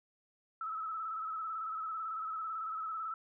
sine tone with vibrato, 1300 Hz, E6, 24 cents flat, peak -36 dBFS, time 0.61-3.14 s, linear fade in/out 2 ms, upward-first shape square, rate 18 Hz, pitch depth 37 cents each way, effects none

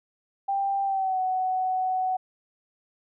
sine tone with pitch glide, 789 to 746 Hz, G5 to F#5, +11 to +14 cents, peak -23 dBFS, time 0.48-2.17 s, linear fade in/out 10 ms, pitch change -97 cents, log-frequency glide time 0.84-1.19 s, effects none

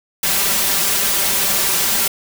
white noise with comb filter, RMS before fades -17 dBFS, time 0.23-2.08 s, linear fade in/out 5 ms, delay 5.1 ms, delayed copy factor +0.7, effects none

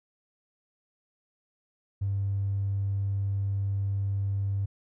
triangle tone with tanh clipping, 98.9 Hz, G2, 16 cents sharp, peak -25 dBFS, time 2.01-4.66 s, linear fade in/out 10 ms, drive 1 dB, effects none

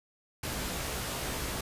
pink noise with comb filter, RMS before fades -35 dBFS, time 0.43-1.61 s, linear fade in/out 5 ms, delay 16 ms, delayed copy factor +0.55, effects resampled to 32000 Hz

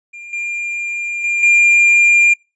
triangle tone with level steps, 2398 Hz, D7, 36 cents sharp, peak -29 / -18 / -13 / -6 dBFS, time 0.13-2.34 s, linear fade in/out 10 ms, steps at 0.33 / 1.24 / 1.43 s, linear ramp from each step 2 ms, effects noise-tail reverb RT60 0.3 s tail -26 dB re dry + resampled to 22050 Hz

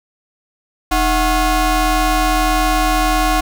25% pulse ring-modulated tone, 349.2 Hz, F4, in tune, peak -6 dBFS, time 0.91-3.41 s, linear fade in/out 10 ms, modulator 390 Hz, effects none

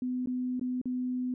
sine tone with dropouts, 251.6 Hz, B3, 32 cents sharp, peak -29 dBFS, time 0.02-1.34 s, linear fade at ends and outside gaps 2 ms, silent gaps 0.26-0.272 / 0.596-0.612 / 0.815-0.856 s, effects none

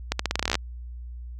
accelerating click train, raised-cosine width 0.2 ms, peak -6 dBFS, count 14, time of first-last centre 0.12-0.554 s, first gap 74 ms, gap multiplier 0.85, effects added 60 Hz sine -35 dBFS peak until 1.39 s

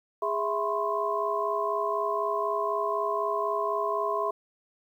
sine tone cluster, 412.3 / 660 / 1013 / 1077 Hz, G#4 / E5 / B5 / C6, -13 / +2 / +44 / +50 cents, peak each -31 dBFS, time 0.22-4.31 s, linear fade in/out 5 ms, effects 10-bit

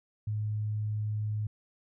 sine tone, 106.4 Hz, G#2, 42 cents sharp, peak -29 dBFS, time 0.27-1.47 s, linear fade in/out 5 ms, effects none

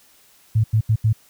sine tone bursts at uneven times, 109.8 Hz, A2, 3 cents flat, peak -13 dBFS, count 4, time 0.55-0.64 / 0.73-0.81 / 0.89-0.96 / 1.04-1.13 s, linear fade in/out 10 ms, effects white hiss -54 dBFS RMS until 1.29 s

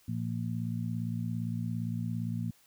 harmonic tone, 57.5 Hz, A#1, 23 cents flat, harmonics 2 / 3 / 4, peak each -34 / -36 / -37 dBFS, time 0.08-2.51 s, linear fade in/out 5 ms, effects white hiss -64 dBFS RMS until 2.66 s

